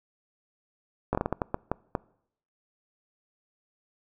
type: slowing click train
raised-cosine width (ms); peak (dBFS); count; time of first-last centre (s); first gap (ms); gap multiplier
1; -12; 10; 1.13-1.952; 19; 1.37
effects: noise-tail reverb RT60 0.7 s tail -24 dB re dry